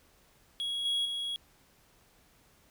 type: tone with level steps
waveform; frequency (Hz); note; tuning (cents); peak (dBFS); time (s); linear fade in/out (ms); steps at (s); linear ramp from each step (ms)
triangle; 3322; G#7; 0; -30 / -26 / -31; 0.6-1.36; 0; 0.85 / 1.05; 5
effects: pink hiss -64 dBFS RMS until 2.7 s